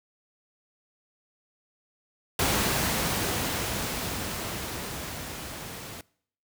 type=noise with level ramp; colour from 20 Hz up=pink; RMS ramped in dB=-24 to -40 dBFS; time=2.39-6.01 s; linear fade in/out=2 ms; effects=noise-tail reverb RT60 0.6 s tail -23 dB re dry + high-pass 60 Hz 12 dB/octave